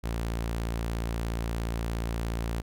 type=tone; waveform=sawtooth; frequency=57 Hz; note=A#1; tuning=38 cents flat; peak=-25 dBFS; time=0.03-2.62 s; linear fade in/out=20 ms; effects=none